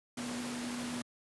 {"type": "tone in noise", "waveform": "sine", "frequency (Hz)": 243.1, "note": "B3", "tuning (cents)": -27, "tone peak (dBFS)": -37, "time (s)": [0.17, 1.02], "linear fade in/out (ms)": 5, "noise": "pink", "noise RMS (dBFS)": -41, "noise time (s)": [0.17, 1.02], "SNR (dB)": 1, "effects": ["high-pass 150 Hz 12 dB/octave", "resampled to 24000 Hz"]}